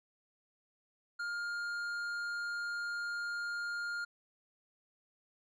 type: tone with tanh clipping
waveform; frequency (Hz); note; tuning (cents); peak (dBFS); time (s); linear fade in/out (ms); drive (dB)
sine; 1410; F6; +16; -37; 1.19-4.05; 10; 9
effects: none